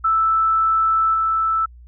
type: tone with level steps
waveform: sine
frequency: 1318.5 Hz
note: E6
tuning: in tune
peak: -14 / -16 dBFS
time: 0.04-1.66 s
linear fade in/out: 10 ms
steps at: 1.14 s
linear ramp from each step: 2 ms
effects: added 60 Hz sine -40 dBFS peak until 1.87 s